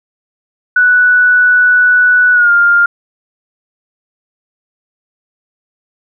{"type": "tone with pitch glide", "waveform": "sine", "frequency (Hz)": [1480, 1403.4], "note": ["F#6", "F6"], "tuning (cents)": [0, 8], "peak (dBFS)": -5, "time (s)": [0.76, 2.86], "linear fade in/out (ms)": 5, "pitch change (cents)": -92, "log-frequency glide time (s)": [2.33, 2.51], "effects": []}